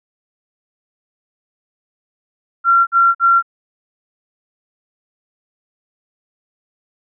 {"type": "tone bursts", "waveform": "sine", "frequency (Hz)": 1370, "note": "F6", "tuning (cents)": -34, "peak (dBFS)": -8, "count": 3, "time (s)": [2.64, 3.426], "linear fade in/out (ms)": 50, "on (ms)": 230, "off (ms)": 48, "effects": []}